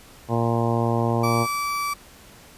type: harmonic tone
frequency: 116.54 Hz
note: A#2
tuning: in tune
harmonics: 1 / 2 / 3 / 4 / 5 / 6 / 7 / 8 / 9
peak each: -23 / -26 / -28 / -29 / -30 / -31 / -31 / -32 / -33 dBFS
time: 0.28-1.47 s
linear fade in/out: 50 ms
type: tone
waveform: 35% pulse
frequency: 1157 Hz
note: D6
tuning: 26 cents flat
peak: -22 dBFS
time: 1.23-1.94 s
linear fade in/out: 10 ms
effects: pink hiss -48 dBFS RMS until 2.57 s + resampled to 32000 Hz